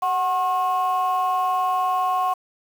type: tone pair together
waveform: sine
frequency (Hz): 740.4 / 1080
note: F#5 / C#6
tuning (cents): +1 / -45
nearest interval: perfect fifth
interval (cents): 654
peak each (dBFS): -20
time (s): 0.02-2.34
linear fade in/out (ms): 10
effects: tanh soft clip ceiling -15 dBFS + 7-bit